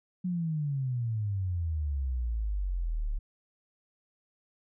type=exponential sweep; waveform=sine; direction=down; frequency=185 to 34.65 Hz; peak=-28 dBFS; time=0.24-3.19 s; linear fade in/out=10 ms; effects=none